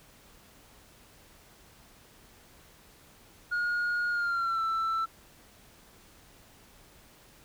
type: tone with pitch glide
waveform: sine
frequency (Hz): 1434 to 1330.3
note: F6 to E6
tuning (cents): +45 to +15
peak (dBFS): -24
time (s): 3.51-5.06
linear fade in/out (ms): 20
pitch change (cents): -130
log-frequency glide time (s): 4.1-4.62
effects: tanh soft clip ceiling -26 dBFS + pink hiss -57 dBFS RMS until 7.44 s